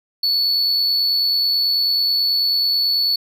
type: tone with amplitude modulation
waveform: triangle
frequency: 4435 Hz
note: C#8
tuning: in tune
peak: -13 dBFS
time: 0.23-3.16 s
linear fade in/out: 5 ms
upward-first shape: sine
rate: 89.2 Hz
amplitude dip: 25%
effects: none